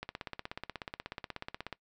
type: click train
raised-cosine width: 0.3 ms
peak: -22 dBFS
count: 29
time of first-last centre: 0.03-1.727 s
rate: 16.5 Hz
effects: noise-tail reverb RT60 0.1 s tail -21 dB re dry